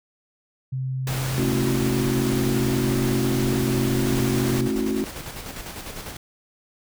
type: tone with pitch glide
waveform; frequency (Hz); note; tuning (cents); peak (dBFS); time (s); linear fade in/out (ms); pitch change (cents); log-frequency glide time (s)
sine; 130.81 to 127.75; C3 to C3; 0 to -41; -24; 0.72-4.68; 10; -41; 1.75-4.26
type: noise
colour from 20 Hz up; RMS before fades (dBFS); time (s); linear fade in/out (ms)
pink; -30; 1.07-4.61; 2
type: chord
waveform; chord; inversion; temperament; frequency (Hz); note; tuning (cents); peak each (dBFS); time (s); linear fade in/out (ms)
sine; F# minor seventh; first; equal with one note detuned; 220 / 271.3 / 329.6 / 370; A3 / C#4 / E4 / F#4; 0 / -37 / 0 / 0; -26 / -26 / -30 / -27; 1.38-5.04; 0
type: noise with tremolo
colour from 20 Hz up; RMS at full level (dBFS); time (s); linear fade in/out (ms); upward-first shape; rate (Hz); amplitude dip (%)
pink; -34; 4.06-6.17; 5; square; 10; 40
effects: none